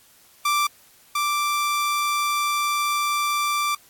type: tone pair in turn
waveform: sawtooth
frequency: 1174.7 / 1174.7 Hz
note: D6 / D6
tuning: 0 / 0 cents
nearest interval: unison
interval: 0 cents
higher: neither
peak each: -15 / -17 dBFS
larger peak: first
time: 0.45-0.67 / 1.15-3.75 s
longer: second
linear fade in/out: 5 ms
effects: white hiss -54 dBFS RMS until 3.89 s + AAC 64 kbps